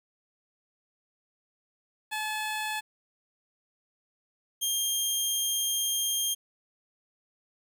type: tone pair in turn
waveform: 15% pulse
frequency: 860 / 3208 Hz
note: A5 / G7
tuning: -40 / +39 cents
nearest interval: octave + major seventh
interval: 2279 cents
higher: second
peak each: -24 / -19 dBFS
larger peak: second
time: 2.11-2.81 / 4.61-6.35 s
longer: second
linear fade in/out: 20 ms
effects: 10-bit